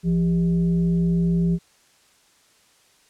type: tone with frequency modulation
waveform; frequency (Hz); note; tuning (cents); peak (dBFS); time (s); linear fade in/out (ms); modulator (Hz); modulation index
sine; 171.3; F3; -33; -17; 0.03-1.59; 50; 227; 0.4
effects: white hiss -58 dBFS RMS until 3.09 s + low-pass 9000 Hz 12 dB/octave